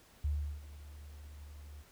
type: tone with ADSR envelope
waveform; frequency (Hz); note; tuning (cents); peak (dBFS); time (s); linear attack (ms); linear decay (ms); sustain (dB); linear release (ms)
sine; 73.42; D2; 0; -29; 0.24-1.84; 7; 360; -18; 38
effects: pink hiss -62 dBFS RMS until 1.91 s